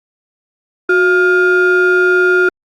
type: ring-modulated tone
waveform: triangle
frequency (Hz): 523.3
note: C5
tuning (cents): 0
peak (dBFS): -3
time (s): 0.89-2.49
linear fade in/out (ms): 5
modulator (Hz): 889
effects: Opus 48 kbps